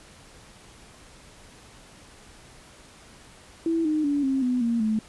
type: tone with pitch steps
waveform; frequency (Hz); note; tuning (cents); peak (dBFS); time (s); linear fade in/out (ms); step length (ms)
sine; 329.6 / 307.5 / 286.9 / 267.7 / 249.8 / 233.1 / 217.5; E4 / D#4 / D4 / C4 / B3 / A#3 / A3; 0 / -20 / -40 / +40 / +20 / 0 / -20; -21; 3.66-4.99; 2; 190
effects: pink hiss -50 dBFS RMS until 5.08 s + resampled to 24000 Hz